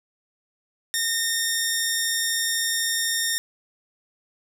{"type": "tone", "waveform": "10% pulse", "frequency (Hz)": 1832, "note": "A#6", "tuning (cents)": -31, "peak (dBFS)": -13, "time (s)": [0.94, 3.38], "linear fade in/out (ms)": 0, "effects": []}